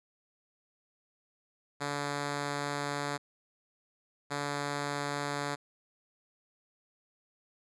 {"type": "tone pair in turn", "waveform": "5% pulse", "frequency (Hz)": [143.9, 143.9], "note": ["D3", "D3"], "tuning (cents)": [-35, -35], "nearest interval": "unison", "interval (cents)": 0, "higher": "neither", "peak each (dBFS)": -21, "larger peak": "neither", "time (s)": [[1.8, 3.18], [4.3, 5.56]], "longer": "first", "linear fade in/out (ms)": 20, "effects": ["resampled to 22050 Hz"]}